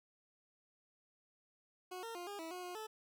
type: tone with pitch steps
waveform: 20% pulse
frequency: 365.8 / 457.8 / 351.8 / 406.3 / 325.7 / 362 / 357.9 / 435.4 Hz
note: F#4 / A#4 / F4 / G#4 / E4 / F#4 / F4 / A4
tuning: -20 / -31 / +13 / -38 / -21 / -38 / +42 / -18 cents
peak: -39 dBFS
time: 1.91-2.87 s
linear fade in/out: 10 ms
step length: 120 ms
effects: none